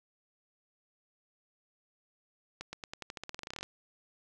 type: accelerating click train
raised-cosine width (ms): 0.2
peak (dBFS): -23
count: 19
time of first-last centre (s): 2.61-3.63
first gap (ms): 120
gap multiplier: 0.9
effects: none